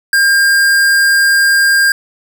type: tone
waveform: square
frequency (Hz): 1605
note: G6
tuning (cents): +40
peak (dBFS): -8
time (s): 0.13-1.92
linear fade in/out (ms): 2
effects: none